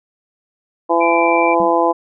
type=harmonic tone; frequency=168.7 Hz; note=E3; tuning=40 cents sharp; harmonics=2 / 3 / 4 / 5 / 6; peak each=-18 / -18 / -18 / -18 / -18 dBFS; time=0.89-1.93 s; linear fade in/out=20 ms
type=tone; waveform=sine; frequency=2349 Hz; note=D7; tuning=in tune; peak=-19 dBFS; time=1-1.55 s; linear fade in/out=20 ms
type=tone with exponential decay; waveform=sine; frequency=190 Hz; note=F#3; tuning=46 cents sharp; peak=-22 dBFS; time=1.6-1.8 s; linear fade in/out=0 ms; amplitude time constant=42 ms
effects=none